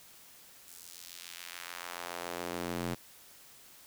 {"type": "tone with high-pass filter sweep", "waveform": "square", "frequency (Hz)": 43.51, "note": "F1", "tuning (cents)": -6, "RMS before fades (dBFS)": -41, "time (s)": [0.67, 2.95], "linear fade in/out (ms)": 10, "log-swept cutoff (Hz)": [8800, 160], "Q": 0.91, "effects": ["white hiss -56 dBFS RMS until 3.86 s"]}